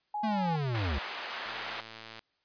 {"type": "tone", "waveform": "sine", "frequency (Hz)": 837, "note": "G#5", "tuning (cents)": 13, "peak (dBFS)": -31, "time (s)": [0.14, 0.56], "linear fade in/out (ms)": 5}
{"type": "linear sweep", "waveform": "square", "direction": "down", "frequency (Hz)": [226.4, 63.3], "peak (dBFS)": -30, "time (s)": [0.23, 0.99], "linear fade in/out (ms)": 10}
{"type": "band-pass noise", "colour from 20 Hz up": "pink", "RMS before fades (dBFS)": -39, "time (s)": [0.74, 1.81], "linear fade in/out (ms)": 10, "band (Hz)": [840, 3600], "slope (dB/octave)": 12}
{"type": "click train", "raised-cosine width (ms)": 0.2, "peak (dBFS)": -27, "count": 83, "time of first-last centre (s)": [1.46, 2.192], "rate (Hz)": 112}
{"effects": ["white hiss -75 dBFS RMS until 2.44 s", "resampled to 11025 Hz"]}